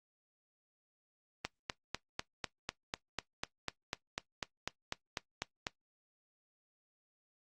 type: click train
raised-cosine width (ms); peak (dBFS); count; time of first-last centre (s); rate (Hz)
0.2; -17; 18; 1.45-5.668; 4.03
effects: noise-tail reverb RT60 0.1 s tail -18 dB re dry + Opus 32 kbps

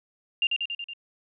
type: tone with echo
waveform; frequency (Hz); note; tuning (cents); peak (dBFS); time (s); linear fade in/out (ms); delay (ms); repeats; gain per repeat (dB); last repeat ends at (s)
sine; 2794; F7; 0; -20; 0.42-0.47; 2; 93; 5; -3; 0.935
effects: none

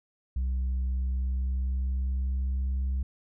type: tone with pitch glide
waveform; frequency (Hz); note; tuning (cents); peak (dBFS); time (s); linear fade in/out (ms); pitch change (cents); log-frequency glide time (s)
sine; 63.9 to 65.66; C2 to C2; -40 to +7; -23; 0.36-3.03; 5; +47; 0.85-2.79
effects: tanh soft clip ceiling -25 dBFS

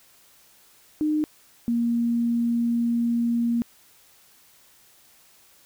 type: tone pair in turn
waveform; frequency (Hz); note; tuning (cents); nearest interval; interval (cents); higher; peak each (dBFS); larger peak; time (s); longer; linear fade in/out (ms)
sine; 305 / 235.1; D#4 / A#3; -34 / +15; perfect fourth; 451; first; -20; neither; 1.01-1.24 / 1.68-3.62; second; 0
effects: white hiss -56 dBFS RMS until 5.65 s

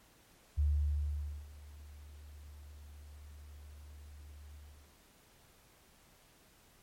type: tone with ADSR envelope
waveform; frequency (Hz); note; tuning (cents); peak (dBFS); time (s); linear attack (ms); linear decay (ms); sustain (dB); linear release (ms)
sine; 73.42; D2; 0; -26; 0.57-4.98; 21; 870; -23; 430
effects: pink hiss -64 dBFS RMS until 6.82 s + MP3 64 kbps

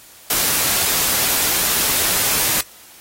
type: noise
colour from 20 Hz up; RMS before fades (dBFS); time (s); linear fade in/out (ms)
white; -18; 0.3-2.61; 2
effects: white hiss -44 dBFS RMS until 3 s + AAC 48 kbps

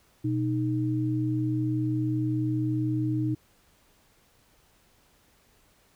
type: tone pair together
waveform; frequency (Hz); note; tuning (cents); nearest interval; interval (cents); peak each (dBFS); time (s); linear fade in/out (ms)
sine; 122.71 / 310; B2 / D#4; -11 / -6; octave + major third; 1605; -27; 0.24-3.35; 10
effects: pink hiss -63 dBFS RMS until 5.95 s

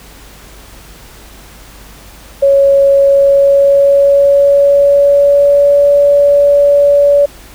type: tone with pitch glide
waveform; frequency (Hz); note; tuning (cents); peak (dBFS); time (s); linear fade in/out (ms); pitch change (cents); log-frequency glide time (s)
sine; 554.4 to 571.6; C#5 to D5; 0 to -47; -4; 2.42-7.26; 10; +53; 2.89-5.91
effects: added 50 Hz sine -37 dBFS peak until 7.54 s + pink hiss -37 dBFS RMS until 7.54 s

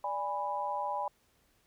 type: chord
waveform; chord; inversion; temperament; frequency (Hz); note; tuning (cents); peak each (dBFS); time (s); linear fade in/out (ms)
sine; G# diminished; second; equal with one note detuned; 587.3 / 822.5 / 987.8; D5 / G#5 / B5; 0 / -17 / 0; -39 / -35 / -35; 0.04-1.08; 2
effects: pink hiss -70 dBFS RMS until 1.66 s

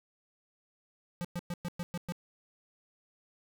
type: tone bursts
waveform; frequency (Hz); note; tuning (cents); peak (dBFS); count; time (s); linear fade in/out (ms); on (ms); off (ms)
square; 174.61; F3; 0; -34; 7; 1.21-2.122; 0; 36; 110
effects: none

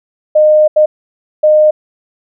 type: tone bursts at uneven times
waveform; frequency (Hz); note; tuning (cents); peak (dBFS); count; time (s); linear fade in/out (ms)
sine; 612; D#5; -29; -4; 3; 0.35-0.68 / 0.76-0.86 / 1.43-1.71; 10
effects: none

